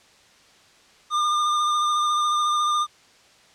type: tone with vibrato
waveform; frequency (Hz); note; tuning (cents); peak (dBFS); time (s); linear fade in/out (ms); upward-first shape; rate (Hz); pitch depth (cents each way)
square; 1206; D6; +46; -20; 1.1-2.87; 50; sine; 14; 20
effects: white hiss -54 dBFS RMS until 3.54 s + low-pass 6000 Hz 12 dB/octave